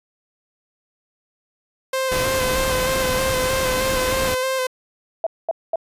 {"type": "tone with vibrato", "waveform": "sawtooth", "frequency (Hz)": 519, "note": "C5", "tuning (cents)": -14, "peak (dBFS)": -16, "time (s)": [1.93, 4.67], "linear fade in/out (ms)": 5, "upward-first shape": "square", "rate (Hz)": 3.2, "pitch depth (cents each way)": 23}
{"type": "noise", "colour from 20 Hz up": "pink", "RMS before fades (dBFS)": -25, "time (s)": [2.11, 4.35], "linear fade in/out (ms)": 10}
{"type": "tone bursts", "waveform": "sine", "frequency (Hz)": 659.3, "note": "E5", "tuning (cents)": 0, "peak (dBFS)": -17, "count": 3, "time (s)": [5.24, 5.758], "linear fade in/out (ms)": 2, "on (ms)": 26, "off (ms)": 220}
{"effects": ["resampled to 32000 Hz"]}